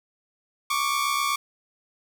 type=tone pair together; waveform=sawtooth; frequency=1108.7 / 1176.5 Hz; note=C#6 / D6; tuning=0 / +3 cents; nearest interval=minor second; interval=103 cents; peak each=-22 / -22 dBFS; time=0.7-1.36 s; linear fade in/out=5 ms; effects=none